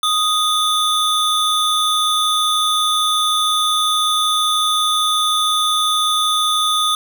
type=tone pair together; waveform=square; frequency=1244.5 / 3507 Hz; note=D#6 / A7; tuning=0 / -6 cents; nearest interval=octave + tritone; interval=1794 cents; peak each=-18 dBFS; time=0.03-6.95 s; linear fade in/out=2 ms; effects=none